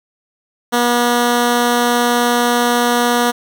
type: tone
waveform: 10% pulse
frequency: 240.9 Hz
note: B3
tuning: 43 cents flat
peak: -4 dBFS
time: 0.72-3.32 s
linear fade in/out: 20 ms
effects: none